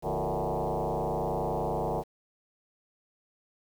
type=tone with frequency modulation; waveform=sine; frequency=136.6 Hz; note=C#3; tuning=25 cents flat; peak=-27 dBFS; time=0.02-2.04 s; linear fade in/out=50 ms; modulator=101 Hz; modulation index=7.7; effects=9-bit